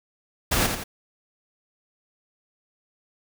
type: noise with echo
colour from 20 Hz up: pink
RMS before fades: -22 dBFS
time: 0.51-0.67 s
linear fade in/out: 10 ms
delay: 85 ms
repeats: 2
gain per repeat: -6 dB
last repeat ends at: 0.84 s
effects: none